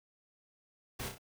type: noise with echo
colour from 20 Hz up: pink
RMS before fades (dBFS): -40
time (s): 0.99-1.09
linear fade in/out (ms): 10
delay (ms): 31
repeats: 3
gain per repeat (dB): -5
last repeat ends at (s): 1.183
effects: none